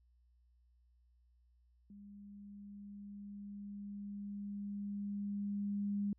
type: tone with level ramp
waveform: sine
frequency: 202.6 Hz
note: G#3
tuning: 43 cents flat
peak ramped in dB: -52 to -33 dBFS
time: 1.9-6.13 s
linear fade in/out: 2 ms
effects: added 60 Hz sine -67 dBFS peak until 6.18 s